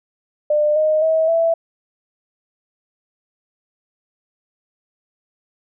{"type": "tone with pitch steps", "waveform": "sine", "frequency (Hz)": [599, 619.4, 640.5, 662.3], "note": ["D5", "D#5", "E5", "E5"], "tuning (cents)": [34, -8, -50, 8], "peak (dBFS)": -13, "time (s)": [0.5, 1.54], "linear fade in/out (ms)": 5, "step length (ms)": 260, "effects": []}